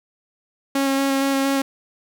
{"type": "tone with vibrato", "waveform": "sawtooth", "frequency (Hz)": 273, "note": "C#4", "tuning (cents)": -26, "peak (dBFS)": -14, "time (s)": [0.75, 1.62], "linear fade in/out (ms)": 5, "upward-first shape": "square", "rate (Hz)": 4.3, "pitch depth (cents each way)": 10, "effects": []}